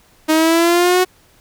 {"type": "linear sweep", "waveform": "sawtooth", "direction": "up", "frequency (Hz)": [311.1, 370], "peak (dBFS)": -7, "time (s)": [0.28, 1.05], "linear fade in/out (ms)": 20, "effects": ["pink hiss -52 dBFS RMS until 1.4 s"]}